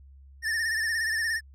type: tone with vibrato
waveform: square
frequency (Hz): 1796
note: A6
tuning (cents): +35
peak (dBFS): -26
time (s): 0.42-1.41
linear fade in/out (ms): 50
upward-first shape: sine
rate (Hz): 17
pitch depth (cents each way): 66
effects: added 68 Hz sine -48 dBFS peak until 1.54 s + low-pass 10000 Hz 12 dB/octave